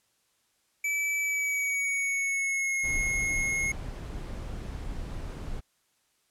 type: tone with pitch glide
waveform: square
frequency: 2305 to 2163 Hz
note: D7 to C#7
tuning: -33 to -43 cents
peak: -27 dBFS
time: 0.84-3.72 s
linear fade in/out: 5 ms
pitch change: -110 cents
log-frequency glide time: 1.2-2.76 s
type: noise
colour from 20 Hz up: brown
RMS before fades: -36 dBFS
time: 2.83-5.61 s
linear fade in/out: 20 ms
effects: white hiss -71 dBFS RMS until 6.3 s + low-pass 11000 Hz 12 dB/octave